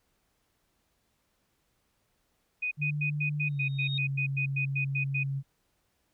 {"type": "tone bursts", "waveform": "sine", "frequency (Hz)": 2489, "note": "D#7", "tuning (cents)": 0, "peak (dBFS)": -28, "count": 14, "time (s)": [2.62, 5.236], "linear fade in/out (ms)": 10, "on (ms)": 94, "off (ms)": 100}
{"type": "tone with pitch glide", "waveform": "sine", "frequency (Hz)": [147.9, 137.2], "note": ["D3", "C#3"], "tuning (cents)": [13, -17], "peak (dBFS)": -29, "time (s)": [2.77, 5.43], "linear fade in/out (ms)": 50, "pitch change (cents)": -130, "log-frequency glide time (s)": [3.47, 3.62]}
{"type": "tone with exponential growth", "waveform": "sine", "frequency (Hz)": 3729, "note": "A#7", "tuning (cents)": 0, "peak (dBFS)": -29, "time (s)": [3.47, 3.98], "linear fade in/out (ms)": 2, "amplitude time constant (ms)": 110}
{"effects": ["pink hiss -74 dBFS RMS until 6.13 s"]}